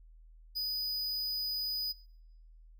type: tone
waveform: square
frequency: 4971 Hz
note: D#8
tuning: 2 cents flat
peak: -33 dBFS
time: 0.55-1.93 s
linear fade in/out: 20 ms
effects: noise-tail reverb RT60 0.9 s tail -25 dB re dry + added 40 Hz sine -53 dBFS peak until 2.79 s

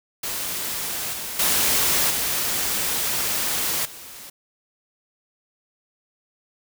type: noise with level steps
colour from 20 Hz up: white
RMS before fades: -28 / -31 / -20 / -24 / -40 dBFS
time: 0.23-4.3 s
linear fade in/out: 5 ms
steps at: 1.13 / 1.39 / 2.1 / 3.85 s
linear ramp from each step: 5 ms
effects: none

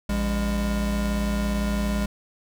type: tone pair together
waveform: square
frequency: 56.88 / 202.7 Hz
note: A#1 / G#3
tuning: -42 / -42 cents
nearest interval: octave + minor seventh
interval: 2200 cents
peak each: -26 dBFS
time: 0.09-2.06 s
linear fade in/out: 5 ms
effects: none

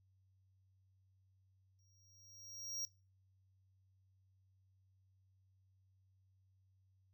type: tone with exponential growth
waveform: square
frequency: 5640 Hz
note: F8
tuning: 16 cents sharp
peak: -39 dBFS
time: 1.79-2.85 s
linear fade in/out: 0 ms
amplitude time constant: 230 ms
effects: noise-tail reverb RT60 0.3 s tail -18 dB re dry + added 95 Hz sine -70 dBFS peak until 7.13 s

